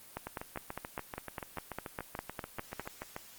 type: two click trains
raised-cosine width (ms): 0.5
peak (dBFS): -21 / -23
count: 14 / 21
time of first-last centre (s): 0.17-2.796 / 0.27-3.164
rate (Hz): 4.95 / 6.91
effects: white hiss -54 dBFS RMS until 3.38 s + Opus 24 kbps